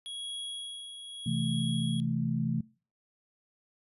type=tone with tremolo; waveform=square; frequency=3322 Hz; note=G#7; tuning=in tune; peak=-36 dBFS; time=0.06-2 s; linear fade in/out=0 ms; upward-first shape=sine; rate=0.81 Hz; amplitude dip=55%
type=chord; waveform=sine; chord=A minor; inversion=first; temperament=equal; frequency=130.81 / 164.81 / 220 Hz; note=C3 / E3 / A3; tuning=0 / 0 / 0 cents; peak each=-32 / -32 / -32 dBFS; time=1.26-2.61 s; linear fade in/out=5 ms
effects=noise-tail reverb RT60 0.4 s tail -24 dB re dry + resampled to 32000 Hz